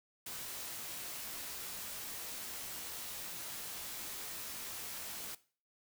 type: noise with comb filter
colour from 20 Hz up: white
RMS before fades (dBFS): -44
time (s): 0.26-5.35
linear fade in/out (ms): 5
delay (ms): 20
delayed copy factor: -0.5
effects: noise-tail reverb RT60 0.4 s tail -18 dB re dry